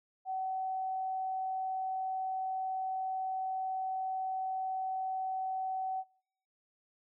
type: tone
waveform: sine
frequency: 757 Hz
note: F#5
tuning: 39 cents sharp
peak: -33 dBFS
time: 0.25-6.04 s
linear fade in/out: 50 ms
effects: noise-tail reverb RT60 0.6 s tail -24 dB re dry